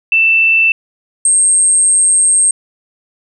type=tone pair in turn; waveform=sine; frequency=2663 / 8454 Hz; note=E7 / C9; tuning=+17 / +17 cents; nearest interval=octave + minor sixth; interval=2000 cents; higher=second; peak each=-7 / -7 dBFS; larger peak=neither; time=0.12-0.72 / 1.25-2.51 s; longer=second; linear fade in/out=2 ms; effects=none